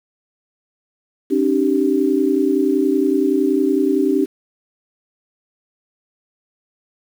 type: tone cluster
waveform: sine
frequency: 272.3 / 303 / 388.1 Hz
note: C#4 / D#4 / G4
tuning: -31 / -46 / -17 cents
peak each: -18 dBFS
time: 1.3-4.26 s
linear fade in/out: 20 ms
effects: 7-bit